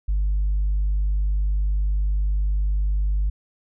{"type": "tone", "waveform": "sine", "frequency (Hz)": 50, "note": "G1", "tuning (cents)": 35, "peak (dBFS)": -17, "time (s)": [0.08, 3.3], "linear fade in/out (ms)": 10, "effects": ["tanh soft clip ceiling -16 dBFS"]}